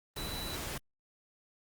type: tone in noise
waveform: sine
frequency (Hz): 3960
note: B7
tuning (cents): +4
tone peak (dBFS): -41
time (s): 0.17-0.56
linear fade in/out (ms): 5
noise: pink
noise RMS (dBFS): -39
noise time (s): 0.16-0.78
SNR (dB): -5
effects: Opus 32 kbps